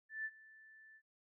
sine tone with ADSR envelope, 1760 Hz, A6, in tune, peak -37 dBFS, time 0.09-1.02 s, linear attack 160 ms, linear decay 49 ms, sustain -21 dB, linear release 62 ms, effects none

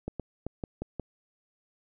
clicks, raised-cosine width 2 ms, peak -20 dBFS, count 6, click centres 0.08 / 0.197 / 0.466 / 0.638 / 0.82 / 0.997 s, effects none

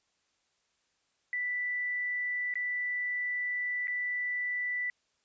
sine tone with dropouts, 1975.5 Hz, B6, in tune, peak -30 dBFS, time 1.33-4.9 s, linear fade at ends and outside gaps 1 ms, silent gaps 2.54-2.555 / 3.872-3.88 s, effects white hiss -75 dBFS RMS until 5.24 s + resampled to 16000 Hz

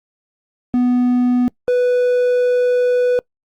triangle tone pair in turn, 247.2 / 494.4 Hz, B3 / B4, +2 / +2 cents, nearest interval octave, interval 1200 cents, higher second, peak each -10 dBFS, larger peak neither, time 0.74-1.48 / 1.68-3.19 s, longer second, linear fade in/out 0 ms, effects noise-tail reverb RT60 0.1 s tail -24 dB re dry + Opus 48 kbps

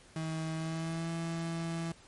35% pulse tone with pitch glide, 159.9 to 166.02 Hz, D#3 to E3, +48 to +13 cents, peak -32 dBFS, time 0.16-1.92 s, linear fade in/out 2 ms, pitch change +65 cents, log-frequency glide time 0.54-1.09 s, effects pink hiss -58 dBFS RMS until 2.07 s + MP3 48 kbps

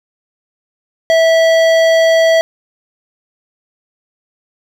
sine tone with hard clipping, 654 Hz, E5, 14 cents flat, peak -9 dBFS, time 1.1-2.41 s, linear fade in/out 0 ms, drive 14 dB, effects none

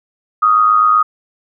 sine tone with amplitude modulation, 1247 Hz, D#6, 3 cents sharp, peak -5 dBFS, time 0.42-1.03 s, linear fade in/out 10 ms, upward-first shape sine, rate 108 Hz, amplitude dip 60%, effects none

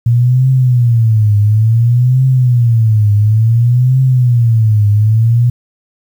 sine tone with vibrato, 116.54 Hz, A#2, in tune, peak -6 dBFS, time 0.06-5.5 s, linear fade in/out 5 ms, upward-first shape triangle, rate 0.57 Hz, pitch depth 220 cents each way, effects 7-bit

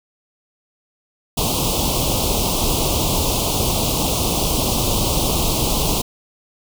pink band-stop noise, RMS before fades -19 dBFS, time 1.37-6.02 s, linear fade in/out 10 ms, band 1100 to 2700 Hz, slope 48 dB/octave, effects none

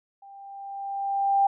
sine tone with level ramp, 792 Hz, G5, 18 cents sharp, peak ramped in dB -45 to -16 dBFS, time 0.22-1.47 s, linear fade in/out 5 ms, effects none

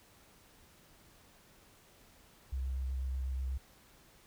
sine tone with vibrato, 65.41 Hz, C2, in tune, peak -33 dBFS, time 2.52-3.58 s, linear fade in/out 10 ms, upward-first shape sine, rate 8.1 Hz, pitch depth 21 cents each way, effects pink hiss -62 dBFS RMS until 4.26 s

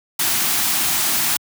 white band-stop noise, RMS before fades -19 dBFS, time 0.19-1.37 s, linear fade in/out 5 ms, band 390 to 630 Hz, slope 96 dB/octave, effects high-pass 100 Hz 12 dB/octave

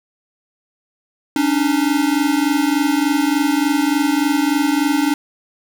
square tone pair together, 279.3 / 302.7 Hz, C#4 / D#4, +13 / -48 cents, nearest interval minor second, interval 139 cents, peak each -18 dBFS, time 1.36-5.14 s, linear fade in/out 2 ms, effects none

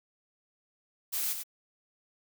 blue noise with echo, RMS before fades -32 dBFS, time 1.12-1.34 s, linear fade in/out 20 ms, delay 97 ms, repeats 1, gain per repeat -6 dB, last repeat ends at 1.437 s, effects none

